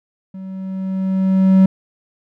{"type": "tone with level ramp", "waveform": "triangle", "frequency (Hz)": 189.9, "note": "F#3", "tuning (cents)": 45, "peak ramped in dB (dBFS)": [-27, -4], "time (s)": [0.34, 1.66], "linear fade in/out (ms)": 5, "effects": []}